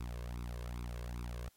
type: tone with flanger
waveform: sawtooth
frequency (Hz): 59.9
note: A#1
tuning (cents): +48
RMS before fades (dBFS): -42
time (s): 0-1.49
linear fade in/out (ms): 5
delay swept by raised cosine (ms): 0.81 to 1.91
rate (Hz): 2.5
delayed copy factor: +0.75
effects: white hiss -71 dBFS RMS until 1.56 s + AAC 48 kbps